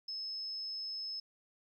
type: tone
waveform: sine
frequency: 5200 Hz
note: E8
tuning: 24 cents flat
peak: -38 dBFS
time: 0.08-1.2 s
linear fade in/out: 5 ms
effects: 12-bit